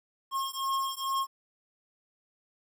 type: beating tone pair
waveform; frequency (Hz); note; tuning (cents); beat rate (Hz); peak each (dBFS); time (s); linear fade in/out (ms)
square; 1077 / 1079.3; C6 / C#6; +50 / -47; 2.3; -33 / -33; 0.31-1.27; 50
effects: 11-bit

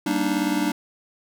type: chord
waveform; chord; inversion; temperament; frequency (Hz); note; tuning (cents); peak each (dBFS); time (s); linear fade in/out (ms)
square; Eb major seventh; first; just; 194.45 / 233.3 / 291.7 / 311.1; G3 / Bb3 / D4 / Eb4; -14 / +2 / -12 / 0; -29 / -30 / -25 / -27; 0.06-0.72; 5
effects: none

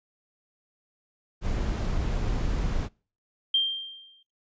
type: noise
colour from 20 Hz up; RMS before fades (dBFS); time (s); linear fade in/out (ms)
brown; -27; 1.41-2.89; 50
type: tone with exponential decay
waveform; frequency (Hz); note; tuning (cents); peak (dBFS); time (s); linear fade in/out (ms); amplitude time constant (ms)
sine; 3174; G7; +21; -18; 3.54-4.23; 5; 150
effects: noise-tail reverb RT60 0.4 s tail -26 dB re dry + resampled to 16000 Hz

